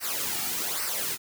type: noise with flanger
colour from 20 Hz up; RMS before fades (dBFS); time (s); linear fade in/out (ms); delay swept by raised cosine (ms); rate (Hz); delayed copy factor
white; -30; 0-1.18; 50; 0.28 to 1.98; 1.2; -0.7
effects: none